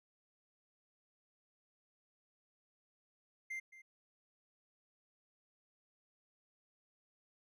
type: tone with echo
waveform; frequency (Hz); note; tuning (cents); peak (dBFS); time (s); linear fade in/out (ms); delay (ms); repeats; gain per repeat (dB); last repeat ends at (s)
triangle; 2093; C7; 0; -38; 3.5-3.6; 10; 220; 1; -15; 3.82
effects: none